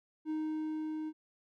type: tone with level ramp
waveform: triangle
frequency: 311.1 Hz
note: D#4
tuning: in tune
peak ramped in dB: -30 to -34 dBFS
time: 0.25-1.13 s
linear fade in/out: 50 ms
effects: none